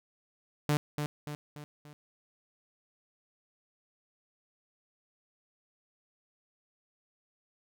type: tone with echo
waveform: sawtooth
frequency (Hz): 148.1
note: D3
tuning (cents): +15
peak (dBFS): -21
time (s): 0.69-0.77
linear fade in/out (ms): 0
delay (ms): 290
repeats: 4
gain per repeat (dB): -6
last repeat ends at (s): 1.93
effects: none